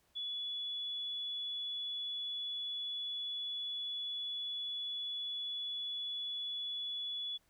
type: tone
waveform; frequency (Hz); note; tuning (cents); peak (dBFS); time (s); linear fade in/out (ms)
sine; 3415; G#7; +48; -37; 0.15-7.38; 20
effects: pink hiss -73 dBFS RMS until 7.49 s